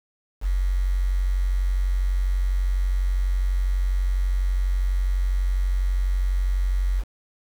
sine tone with quantisation, 46.06 Hz, F#1, 7 cents flat, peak -19 dBFS, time 0.41-7.04 s, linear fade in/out 50 ms, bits 7, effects none

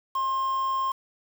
triangle tone with quantisation, 1062 Hz, C6, 25 cents sharp, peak -22 dBFS, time 0.15-0.92 s, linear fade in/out 5 ms, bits 7, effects none

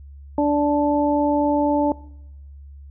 harmonic tone, 292 Hz, D4, 10 cents flat, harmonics 1 / 2 / 3, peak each -18 / -21 / -23 dBFS, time 0.38-1.92 s, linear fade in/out 2 ms, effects noise-tail reverb RT60 0.8 s tail -21 dB re dry + added 70 Hz sine -38 dBFS peak until 2.9 s

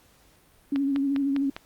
sine tone with vibrato, 277.2 Hz, C#4, in tune, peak -22 dBFS, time 0.72-1.5 s, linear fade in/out 5 ms, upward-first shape sine, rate 13 Hz, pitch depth 39 cents each way
click train, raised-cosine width 0.3 ms, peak -18 dBFS, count 5, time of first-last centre 0.76-1.565 s, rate 4.97 Hz
effects pink hiss -59 dBFS RMS until 1.65 s + Opus 48 kbps

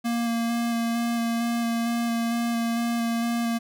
square tone with vibrato, 233.1 Hz, A#3, in tune, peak -24 dBFS, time 0.04-3.59 s, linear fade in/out 20 ms, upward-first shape square, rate 2.2 Hz, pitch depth 11 cents each way, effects none

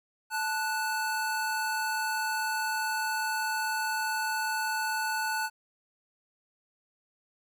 square tone pair together, 877.6 / 1476 Hz, A5 / F#6, -5 / -5 cents, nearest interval major sixth, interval 900 cents, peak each -32 / -32 dBFS, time 0.3-5.5 s, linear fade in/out 50 ms, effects 11-bit

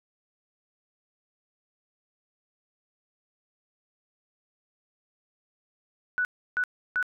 sine tone bursts, 1481 Hz, F#6, 1 cent sharp, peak -23 dBFS, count 3, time 6.18-7.027 s, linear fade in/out 0 ms, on 69 ms, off 320 ms, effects none

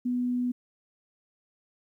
sine tone, 246.9 Hz, B3, in tune, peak -25 dBFS, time 0.05-0.52 s, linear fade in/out 10 ms, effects 11-bit

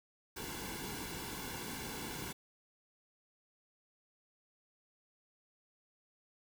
pink noise with comb filter, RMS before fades -43 dBFS, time 0.36-2.33 s, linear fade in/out 10 ms, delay 1.6 ms, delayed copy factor -0.7, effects none

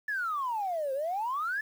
sine exponential two-way sweep, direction down then up, 1760 to 520 to 1760 Hz, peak -28 dBFS, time 0.08-1.61 s, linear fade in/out 5 ms, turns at 0.93 s, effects tanh soft clip ceiling -25 dBFS + 9-bit

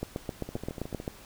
two click trains, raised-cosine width 2 ms, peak -24 / -18 dBFS, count 8 / 9, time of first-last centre 0.49-1.001 / 0.03-1.078 s, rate 13.7 / 7.63 Hz, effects pink hiss -51 dBFS RMS until 1.25 s

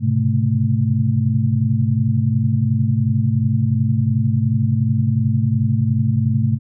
sine tone cluster, 106.4 / 129.2 / 140.2 / 220.1 Hz, G#2 / C3 / C#3 / A3, +42 / -21 / +20 / +1 cents, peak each -18 / -18 / -26 / -21 dBFS, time 0-6.59 s, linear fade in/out 50 ms, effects none

